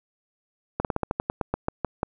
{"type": "slowing click train", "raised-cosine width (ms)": 1, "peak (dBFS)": -10, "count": 13, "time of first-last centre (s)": [0.8, 2.031], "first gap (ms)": 48, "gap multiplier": 1.13, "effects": []}